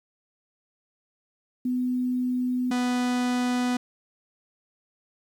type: tone pair in turn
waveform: sine / 45% pulse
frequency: 250.6 / 247.6 Hz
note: B3 / B3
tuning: +25 / +5 cents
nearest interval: unison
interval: 20 cents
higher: first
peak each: -23 dBFS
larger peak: neither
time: 1.65-2.71 / 2.71-3.77 s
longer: neither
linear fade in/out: 5 ms
effects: low-pass 9000 Hz 12 dB/octave + 9-bit